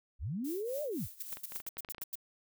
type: linear two-way sweep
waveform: sine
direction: up then down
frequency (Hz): 42.34 to 614 to 42.34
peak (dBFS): -34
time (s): 0.19-1.08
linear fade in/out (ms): 50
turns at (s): 0.83
type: noise with tremolo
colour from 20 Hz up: violet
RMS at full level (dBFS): -44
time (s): 0.44-1.62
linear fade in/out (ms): 10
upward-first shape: triangle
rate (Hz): 3.8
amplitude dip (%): 85
type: noise bursts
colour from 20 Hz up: violet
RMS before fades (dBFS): -39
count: 9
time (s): 1.2-2.155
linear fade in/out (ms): 5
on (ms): 27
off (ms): 89
type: clicks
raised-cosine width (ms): 0.3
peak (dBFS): -30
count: 12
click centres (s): 1.328 / 1.371 / 1.521 / 1.56 / 1.602 / 1.666 / 1.77 / 1.848 / 1.888 / 1.947 / 1.982 / 2.019
effects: none